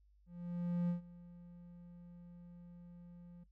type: tone with ADSR envelope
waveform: triangle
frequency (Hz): 174.4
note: F3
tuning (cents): -2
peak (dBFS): -29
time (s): 0.26-3.44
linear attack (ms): 630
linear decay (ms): 120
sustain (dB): -21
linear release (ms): 9
effects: noise-tail reverb RT60 0.1 s tail -17 dB re dry + added 50 Hz sine -65 dBFS peak until 3.51 s